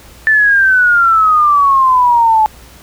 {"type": "exponential sweep", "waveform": "sine", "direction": "down", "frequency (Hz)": [1773, 857], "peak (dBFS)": -6, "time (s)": [0.27, 2.46], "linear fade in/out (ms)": 0, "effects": ["added 60 Hz sine -39 dBFS peak until 2.82 s", "pink hiss -40 dBFS RMS until 2.82 s"]}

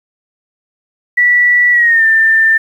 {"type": "tone with pitch glide", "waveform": "sine", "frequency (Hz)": [1950, 1788.2], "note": ["B6", "A6"], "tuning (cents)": [-23, 28], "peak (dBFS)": -6, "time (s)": [1.17, 2.58], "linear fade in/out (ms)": 10, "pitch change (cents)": -149, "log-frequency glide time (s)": [1.72, 2.05], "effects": ["7-bit"]}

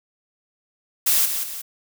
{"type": "noise with echo", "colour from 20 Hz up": "blue", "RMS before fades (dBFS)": -18, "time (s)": [1.06, 1.26], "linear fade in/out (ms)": 10, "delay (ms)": 180, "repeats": 2, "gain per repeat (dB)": -7, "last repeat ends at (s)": 1.62, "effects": []}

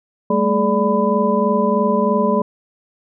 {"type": "tone cluster", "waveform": "sine", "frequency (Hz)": [199.6, 222.7, 422.8, 585, 1000], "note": ["G3", "A3", "G#4", "D5", "B5"], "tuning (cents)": [32, 21, 31, -7, 21], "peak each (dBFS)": -20, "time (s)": [0.3, 2.42], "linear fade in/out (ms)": 5, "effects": []}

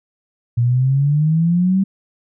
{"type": "exponential sweep", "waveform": "sine", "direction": "up", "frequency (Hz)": [117, 196], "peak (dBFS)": -12, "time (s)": [0.57, 1.84], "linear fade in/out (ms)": 10, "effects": []}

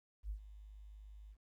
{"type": "tone with ADSR envelope", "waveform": "sine", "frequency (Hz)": 51.6, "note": "G#1", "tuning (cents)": -10, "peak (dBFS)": -37, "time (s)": [0.23, 1.37], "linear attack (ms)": 69, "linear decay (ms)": 89, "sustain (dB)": -14, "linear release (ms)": 55, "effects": ["13-bit"]}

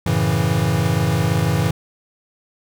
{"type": "chord", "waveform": "square", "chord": "F# minor seventh", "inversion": "none", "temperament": "equal", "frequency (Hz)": [92.5, 110, 138.59, 164.81], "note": ["F#2", "A2", "C#3", "E3"], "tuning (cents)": [0, 0, 0, 0], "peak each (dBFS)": [-24, -22, -23, -21], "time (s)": [0.06, 1.71], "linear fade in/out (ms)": 5, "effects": []}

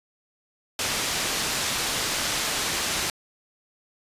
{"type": "low-pass noise", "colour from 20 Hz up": "white", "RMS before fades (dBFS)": -27, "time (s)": [0.79, 3.1], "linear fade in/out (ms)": 2, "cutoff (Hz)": 6700, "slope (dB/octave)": 12, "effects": ["resampled to 32000 Hz"]}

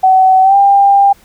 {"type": "tone with pitch glide", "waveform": "sine", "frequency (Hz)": [755, 796.7], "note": ["F#5", "G5"], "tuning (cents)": [35, 28], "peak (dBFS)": -4, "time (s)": [0.03, 1.13], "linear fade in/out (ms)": 10, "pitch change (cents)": 93, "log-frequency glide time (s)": [0.42, 0.56], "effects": ["pink hiss -46 dBFS RMS until 1.24 s"]}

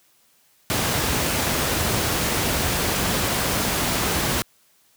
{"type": "noise", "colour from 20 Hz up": "pink", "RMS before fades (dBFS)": -22, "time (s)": [0.7, 4.42], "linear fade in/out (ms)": 0, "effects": ["white hiss -60 dBFS RMS until 4.96 s", "high-pass 60 Hz 12 dB/octave"]}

